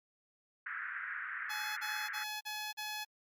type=band-pass noise; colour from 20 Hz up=pink; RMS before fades=-41 dBFS; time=0.66-2.24 s; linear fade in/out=5 ms; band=1400 to 1900 Hz; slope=48 dB/octave
type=tone bursts; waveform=10% pulse; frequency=849 Hz; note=G#5; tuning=38 cents sharp; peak=-30 dBFS; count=5; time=1.49-3.05 s; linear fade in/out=20 ms; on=280 ms; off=40 ms
effects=MP3 96 kbps